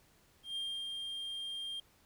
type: tone with ADSR envelope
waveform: triangle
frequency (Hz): 3200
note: G7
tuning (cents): +35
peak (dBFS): -34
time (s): 0.43-1.8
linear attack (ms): 130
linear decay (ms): 300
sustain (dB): -3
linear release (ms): 4
effects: pink hiss -67 dBFS RMS until 2.05 s